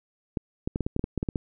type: clicks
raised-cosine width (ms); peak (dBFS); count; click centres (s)
3; -14; 12; 0.372 / 0.675 / 0.759 / 0.807 / 0.865 / 0.964 / 0.994 / 1.041 / 1.177 / 1.229 / 1.288 / 1.358
effects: none